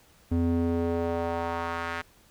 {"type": "tone with band-pass filter sweep", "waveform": "square", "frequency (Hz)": 84.3, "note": "E2", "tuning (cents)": 39, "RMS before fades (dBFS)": -28, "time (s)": [0.31, 2.02], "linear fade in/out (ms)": 10, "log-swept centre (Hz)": [200, 1700], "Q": 1.5, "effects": ["pink hiss -59 dBFS RMS until 2.3 s"]}